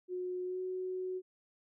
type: tone with pitch glide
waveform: sine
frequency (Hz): 363.5 to 370.1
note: F#4 to F#4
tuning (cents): -31 to 0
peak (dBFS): -35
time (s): 0.08-1.22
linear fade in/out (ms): 50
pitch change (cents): +31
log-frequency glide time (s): 0.44-0.6
effects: none